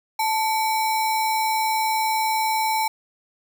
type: tone with sample-and-hold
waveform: sine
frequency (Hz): 880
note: A5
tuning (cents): 0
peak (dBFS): -19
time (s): 0.19-2.88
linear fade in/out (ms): 5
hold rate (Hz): 3150
effects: none